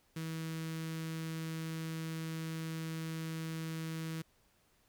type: tone with notch filter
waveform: sawtooth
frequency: 161.3 Hz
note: E3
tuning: 37 cents flat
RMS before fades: -40 dBFS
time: 0.16-4.22 s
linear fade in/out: 5 ms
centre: 730 Hz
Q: 0.86
effects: pink hiss -71 dBFS RMS until 4.88 s